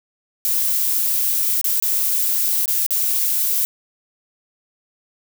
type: noise with dropouts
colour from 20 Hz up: violet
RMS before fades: -19 dBFS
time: 0.45-3.65 s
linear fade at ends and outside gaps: 0 ms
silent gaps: 1.613-1.643 / 1.8-1.824 / 2.657-2.679 / 2.864-2.907 s
effects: none